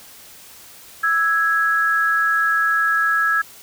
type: tone pair together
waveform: sine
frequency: 1318.5 / 1661.2 Hz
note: E6 / G#6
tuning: 0 / 0 cents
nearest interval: major third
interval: 400 cents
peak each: -19 / -17 dBFS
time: 1.03-3.42 s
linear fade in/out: 10 ms
effects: white hiss -43 dBFS RMS until 3.62 s